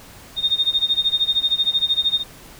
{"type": "tone with tremolo", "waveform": "sine", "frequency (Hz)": 3678, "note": "A#7", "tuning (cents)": -24, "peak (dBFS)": -13, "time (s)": [0.36, 2.24], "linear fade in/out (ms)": 50, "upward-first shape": "sine", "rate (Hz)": 13, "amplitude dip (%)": 90, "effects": ["pink hiss -43 dBFS RMS until 2.59 s"]}